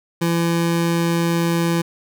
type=tone; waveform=25% pulse; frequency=168.7 Hz; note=E3; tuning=40 cents sharp; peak=-13 dBFS; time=0.21-1.82 s; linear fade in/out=10 ms; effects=none